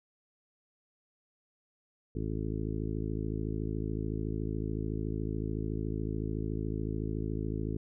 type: harmonic tone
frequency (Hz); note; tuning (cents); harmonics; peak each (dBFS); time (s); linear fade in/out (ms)
53.8; A1; -38; 1 / 2 / 3 / 4 / 5 / 6 / 7 / 8; -37 / -37 / -39 / -43 / -40 / -41 / -43 / -44; 2.15-7.77; 5
effects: none